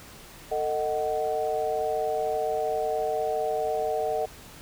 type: chord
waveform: sine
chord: D# diminished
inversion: second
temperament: just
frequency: 448 / 622.3 / 746.7 Hz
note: A4 / D#5 / F#5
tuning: +31 / 0 / +16 cents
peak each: -29 dBFS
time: 0.51-4.26 s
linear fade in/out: 10 ms
effects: pink hiss -47 dBFS RMS until 4.61 s